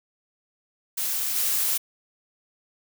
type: noise with level steps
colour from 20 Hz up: blue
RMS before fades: -27 / -24 dBFS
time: 0.97-1.78 s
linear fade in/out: 10 ms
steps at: 1.36 s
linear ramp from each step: 2 ms
effects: none